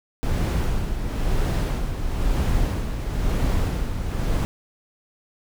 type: noise with tremolo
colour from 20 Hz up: brown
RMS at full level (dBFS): -20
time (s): 0.23-4.45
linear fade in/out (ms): 0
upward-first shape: sine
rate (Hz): 1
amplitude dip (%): 55
effects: none